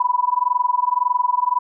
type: tone with amplitude modulation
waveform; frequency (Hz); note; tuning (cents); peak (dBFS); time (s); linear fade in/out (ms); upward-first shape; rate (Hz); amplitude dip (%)
sine; 987.8; B5; 0; -12; 0-1.59; 5; sine; 21.8; 95
effects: none